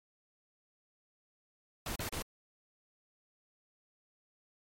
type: noise bursts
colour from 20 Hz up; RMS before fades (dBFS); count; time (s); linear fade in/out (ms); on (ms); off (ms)
pink; -38; 3; 1.86-2.222; 2; 98; 34
effects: MP3 64 kbps